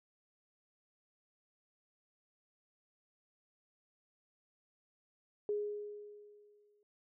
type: tone with exponential decay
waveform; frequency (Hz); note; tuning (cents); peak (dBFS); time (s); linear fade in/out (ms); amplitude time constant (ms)
sine; 415.3; G#4; 0; -31; 5.49-6.83; 1; 290
effects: none